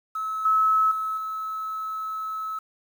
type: tone with level steps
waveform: sine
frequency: 1295 Hz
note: E6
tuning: 31 cents flat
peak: -26 / -17 / -25 / -28 dBFS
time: 0.15-2.59 s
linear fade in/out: 5 ms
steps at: 0.45 / 0.91 / 1.17 s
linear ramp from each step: 5 ms
effects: 8-bit